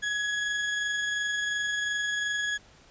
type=tone with amplitude modulation; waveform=35% pulse; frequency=1675 Hz; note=G#6; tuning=14 cents sharp; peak=-24 dBFS; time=0.02-2.58 s; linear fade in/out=20 ms; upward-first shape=sine; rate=22.8 Hz; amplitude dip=25%; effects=pink hiss -56 dBFS RMS until 2.9 s + resampled to 16000 Hz